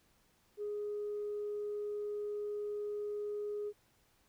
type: tone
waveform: sine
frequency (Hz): 415.3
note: G#4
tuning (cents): 0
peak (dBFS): -35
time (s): 0.57-3.73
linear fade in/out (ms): 50
effects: tanh soft clip ceiling -32 dBFS + pink hiss -71 dBFS RMS until 4.28 s